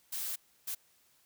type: noise bursts at uneven times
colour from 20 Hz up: blue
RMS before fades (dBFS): -37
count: 2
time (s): 0.12-0.36 / 0.67-0.75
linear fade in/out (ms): 10
effects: white hiss -68 dBFS RMS until 1.25 s